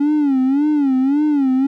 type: tone with vibrato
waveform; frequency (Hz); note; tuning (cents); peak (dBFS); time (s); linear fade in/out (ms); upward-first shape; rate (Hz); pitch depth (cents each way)
triangle; 280; C#4; +18; -10; 0-1.67; 10; sine; 1.8; 140
effects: tanh soft clip ceiling -6 dBFS